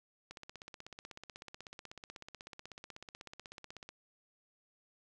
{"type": "click train", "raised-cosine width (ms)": 0.2, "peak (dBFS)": -30, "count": 59, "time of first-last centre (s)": [0.31, 3.89], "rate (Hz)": 16.2, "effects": []}